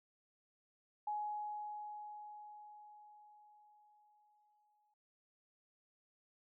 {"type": "tone with exponential decay", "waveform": "sine", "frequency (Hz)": 839, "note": "G#5", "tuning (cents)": 17, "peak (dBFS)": -36, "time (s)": [1.07, 4.94], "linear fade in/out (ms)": 5, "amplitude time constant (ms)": 840, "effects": ["noise-tail reverb RT60 0.3 s tail -23 dB re dry"]}